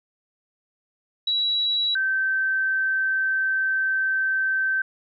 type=tone pair in turn; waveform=sine; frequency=3903 / 1548.9 Hz; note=B7 / G6; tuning=-21 / -21 cents; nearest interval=octave + major third; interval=1600 cents; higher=first; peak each=-20 dBFS; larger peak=neither; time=1.27-1.95 / 1.95-4.82 s; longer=second; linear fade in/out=5 ms; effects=none